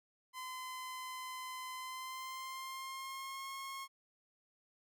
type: tone with pitch glide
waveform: sawtooth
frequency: 1025 to 1082.8 Hz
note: C6 to C#6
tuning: -36 to -41 cents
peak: -39 dBFS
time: 0.33-3.88 s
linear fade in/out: 50 ms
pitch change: +95 cents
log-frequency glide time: 1.74-3.5 s
effects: none